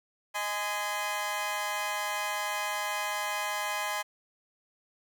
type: chord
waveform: 20% pulse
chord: Ab major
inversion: second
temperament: equal with one note detuned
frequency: 622.3 / 830.6 / 1026.2 Hz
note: Eb5 / Ab5 / C6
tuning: 0 / 0 / -34 cents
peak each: -33 / -29 / -29 dBFS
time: 0.34-4.03 s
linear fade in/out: 20 ms
effects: none